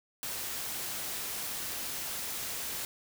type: noise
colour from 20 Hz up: white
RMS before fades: -37 dBFS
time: 0.23-2.85 s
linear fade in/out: 0 ms
effects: none